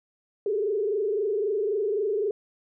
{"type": "tone with frequency modulation", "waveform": "sine", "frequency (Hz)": 415.3, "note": "G#4", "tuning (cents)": 0, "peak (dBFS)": -23, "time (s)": [0.46, 2.31], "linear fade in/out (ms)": 2, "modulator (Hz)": 23.8, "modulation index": 1.3, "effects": []}